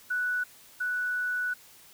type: tone pair in turn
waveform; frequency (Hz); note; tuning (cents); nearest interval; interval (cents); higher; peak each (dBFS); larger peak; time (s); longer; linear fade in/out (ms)
sine; 1480 / 1480; F#6 / F#6; 0 / 0; unison; 0; neither; -26 / -27; first; 0.1-0.44 / 0.8-1.54; second; 10
effects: white hiss -54 dBFS RMS until 1.93 s